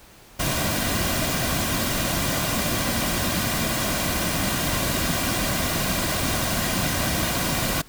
pink noise with comb filter, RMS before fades -24 dBFS, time 0.39-7.82 s, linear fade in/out 10 ms, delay 2.3 ms, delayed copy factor -0.5, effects pink hiss -49 dBFS RMS until 7.88 s

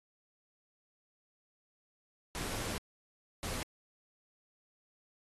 pink noise bursts at uneven times, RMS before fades -39 dBFS, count 2, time 2.35-2.78 / 3.43-3.63 s, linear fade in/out 0 ms, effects AAC 32 kbps

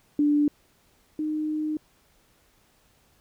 sine tone pair in turn, 293.7 / 307.1 Hz, D4 / D#4, 0 / -23 cents, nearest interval minor second, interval 77 cents, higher second, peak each -18 / -25 dBFS, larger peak first, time 0.19-0.48 / 1.19-1.77 s, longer second, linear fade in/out 2 ms, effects pink hiss -63 dBFS RMS until 3.2 s

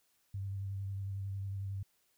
sine tone with vibrato, 98 Hz, G2, in tune, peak -36 dBFS, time 0.34-1.83 s, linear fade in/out 5 ms, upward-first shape sine, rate 11 Hz, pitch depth 22 cents each way, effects white hiss -74 dBFS RMS until 2.17 s

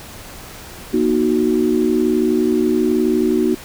sine chord, D# minor, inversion second, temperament equal with one note detuned, 239.1 / 311.1 / 370 Hz, A#3 / D#4 / F#4, +44 / 0 / 0 cents, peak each -18 / -18 / -17 dBFS, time 0.93-3.55 s, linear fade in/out 10 ms, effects pink hiss -36 dBFS RMS until 3.64 s

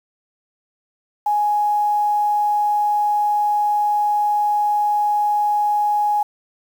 sine tone, 833 Hz, G#5, 5 cents sharp, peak -15 dBFS, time 1.26-6.23 s, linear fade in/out 5 ms, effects 7-bit

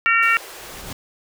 harmonic tone, 457.6 Hz, A#4, 32 cents flat, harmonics 3 / 4 / 5 / 6, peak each -18 / -19 / -20 / -21 dBFS, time 0.06-0.37 s, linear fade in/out 0 ms
pink high-pass noise, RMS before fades -38 dBFS, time 0.22-0.82 s, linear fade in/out 10 ms, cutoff 340 Hz, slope 96 dB/octave
pink noise with exponential growth, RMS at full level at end -30 dBFS, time 0.28-0.93 s, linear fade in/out 5 ms, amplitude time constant 140 ms
effects none

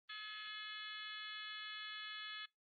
harmonic tone with a mistuned harmonic, 426.7 Hz, G#4, 47 cents sharp, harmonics 3 / 4 / 5 / 6 / 7 / 8 / 9 / 10, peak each -55 / -50 / -55 / -57 / -55 / -51 / -61 / -58 dBFS, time 0.09-2.46 s, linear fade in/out 10 ms, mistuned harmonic 9, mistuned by +41 cents, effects noise-tail reverb RT60 0.2 s tail -26 dB re dry + Opus 32 kbps

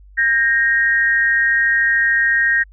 sine tone pair together, 1600 / 1866.3 Hz, G6 / A#6, +35 / +2 cents, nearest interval minor third, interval 267 cents, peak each -17 / -14 dBFS, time 0.17-2.64 s, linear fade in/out 20 ms, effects added 49 Hz sine -41 dBFS peak until 2.72 s

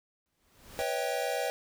pink noise with exponential growth, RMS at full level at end -43 dBFS, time 0.26-0.82 s, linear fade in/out 0 ms, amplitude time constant 120 ms
square chord, C# half-diminished seventh, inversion third, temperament equal with one note detuned, 493.9 / 554.4 / 642.3 / 784 Hz, B4 / C#5 / E5 / G5, 0 / 0 / -45 / 0 cents, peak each -36 dBFS, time 0.79-1.5 s, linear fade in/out 0 ms
effects none

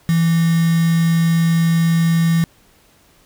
sine tone with quantisation, 166 Hz, E3, 12 cents sharp, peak -12 dBFS, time 0.09-2.44 s, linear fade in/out 0 ms, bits 4, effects pink hiss -53 dBFS RMS until 3.25 s

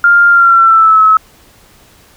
sine tone with pitch glide, 1400 to 1291.2 Hz, F6 to E6, +4 to -36 cents, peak -3 dBFS, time 0.04-1.17 s, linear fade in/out 2 ms, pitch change -140 cents, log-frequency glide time 0.3-1.02 s, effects pink hiss -44 dBFS RMS until 2.16 s

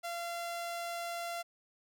sawtooth tone, 686 Hz, F5, 31 cents flat, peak -33 dBFS, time 0.03-1.43 s, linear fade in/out 20 ms, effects none

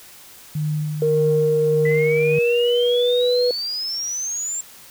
sine tone with tremolo, 151.9 Hz, D#3, 41 cents flat, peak -19 dBFS, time 0.55-2.39 s, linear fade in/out 5 ms, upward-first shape sine, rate 1.7 Hz, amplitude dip 40%
sine tone with pitch glide, 464.3 to 491.9 Hz, A#4 to B4, -7 to -7 cents, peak -15 dBFS, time 1.02-3.51 s, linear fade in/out 2 ms, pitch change +100 cents, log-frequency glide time 1.87-3.23 s
sine exponential sweep, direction up, 1975.5 to 7459 Hz, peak -23 dBFS, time 1.85-4.61 s, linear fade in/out 5 ms
effects tanh soft clip ceiling -6 dBFS + white hiss -44 dBFS RMS until 4.9 s

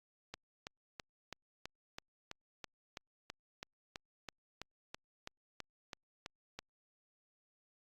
click train, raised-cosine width 0.2 ms, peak -26 dBFS, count 20, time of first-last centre 0.34-6.59 s, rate 3.04 Hz, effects Opus 48 kbps

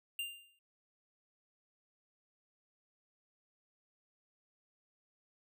square tone with exponential decay, 2794 Hz, F7, in tune, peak -35 dBFS, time 0.19-0.59 s, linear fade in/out 2 ms, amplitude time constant 85 ms, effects none

